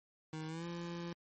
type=tone with pitch glide; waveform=25% pulse; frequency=157.3 to 171.54 Hz; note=D#3 to F3; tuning=+19 to -31 cents; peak=-37 dBFS; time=0.33-1.13 s; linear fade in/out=2 ms; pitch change=+150 cents; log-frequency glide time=0.47-0.66 s; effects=MP3 32 kbps